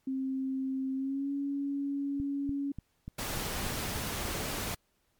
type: tone with pitch glide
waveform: sine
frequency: 265.1 to 280.4 Hz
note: C4 to C#4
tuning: +23 to +20 cents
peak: -30 dBFS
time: 0.07-2.72 s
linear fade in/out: 5 ms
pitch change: +97 cents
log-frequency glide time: 0.95-1.31 s
type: click train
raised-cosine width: 5 ms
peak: -27 dBFS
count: 8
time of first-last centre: 2.2-4.253 s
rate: 3.41 Hz
type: noise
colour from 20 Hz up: pink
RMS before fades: -35 dBFS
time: 3.18-4.75 s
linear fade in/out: 10 ms
effects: pink hiss -74 dBFS RMS until 5.19 s + MP3 96 kbps